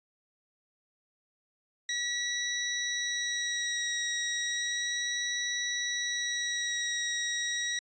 15% pulse tone with vibrato, 1923 Hz, B6, 47 cents flat, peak -23 dBFS, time 1.89-7.79 s, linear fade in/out 2 ms, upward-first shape sine, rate 0.33 Hz, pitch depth 16 cents each way, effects resampled to 16000 Hz

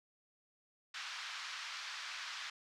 pink band-pass noise, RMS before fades -45 dBFS, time 0.94-2.5 s, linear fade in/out 5 ms, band 1200 to 5500 Hz, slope 24 dB/octave, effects none

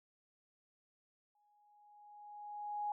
sine tone with exponential growth, 830.6 Hz, G#5, in tune, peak -34 dBFS, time 1.35-2.92 s, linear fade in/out 2 ms, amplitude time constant 340 ms, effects none

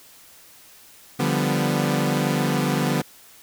sawtooth chord, G dominant seventh, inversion second, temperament equal, 146.83 / 174.61 / 196 / 246.9 Hz, D3 / F3 / G3 / B3, 0 / 0 / 0 / 0 cents, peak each -20 / -23 / -23 / -21 dBFS, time 1.19-3.02 s, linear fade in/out 10 ms, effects white hiss -49 dBFS RMS until 3.42 s

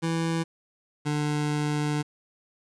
25% pulse tone pair in turn, 164.81 / 148.83 Hz, E3 / D3, 0 / +23 cents, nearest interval major second, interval 177 cents, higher first, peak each -21 dBFS, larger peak neither, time 0.02-0.44 / 1.05-2.03 s, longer second, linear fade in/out 20 ms, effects resampled to 22050 Hz + 9-bit

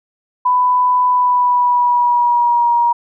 sine tone with pitch glide, 996 to 948.8 Hz, B5 to A#5, +14 to +30 cents, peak -10 dBFS, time 0.45-2.93 s, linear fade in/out 10 ms, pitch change -84 cents, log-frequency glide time 1.09-2.72 s, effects none

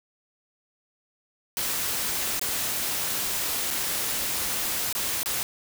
white noise with dropouts, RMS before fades -28 dBFS, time 1.57-5.43 s, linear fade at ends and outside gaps 0 ms, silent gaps 2.395-2.414 / 3.704-3.709 / 4.927-4.951 / 5.231-5.259 s, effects none

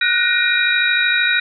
sine tone cluster, 1448 / 1501 / 1869 / 2410 / 3819 Hz, F#6 / F#6 / A#6 / D7 / A#7, -38 / +24 / +4 / +44 / +41 cents, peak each -20 dBFS, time 0.01-1.4 s, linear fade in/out 5 ms, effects none

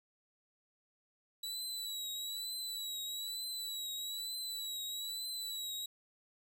sawtooth tone with vibrato, 3926 Hz, B7, 11 cents flat, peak -36 dBFS, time 1.43-5.86 s, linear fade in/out 5 ms, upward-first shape triangle, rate 1.1 Hz, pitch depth 60 cents each way, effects none

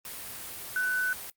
sine tone in noise, 1500 Hz, F#6, 23 cents sharp, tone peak -25 dBFS, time 0.76-1.13 s, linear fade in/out 2 ms, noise white, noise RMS -40 dBFS, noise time 0.05-1.3 s, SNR +12 dB, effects noise-tail reverb RT60 0.1 s tail -20 dB re dry + Opus 32 kbps

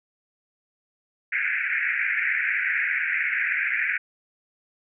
white band-pass noise, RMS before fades -25 dBFS, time 1.32-3.98 s, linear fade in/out 10 ms, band 1500 to 2400 Hz, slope 96 dB/octave, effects none

